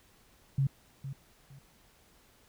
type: tone with echo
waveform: sine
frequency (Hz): 136.7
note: C#3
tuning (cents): -24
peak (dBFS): -24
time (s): 0.58-0.67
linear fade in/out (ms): 5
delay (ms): 460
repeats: 2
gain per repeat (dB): -12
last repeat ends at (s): 1.59
effects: pink hiss -63 dBFS RMS until 2.48 s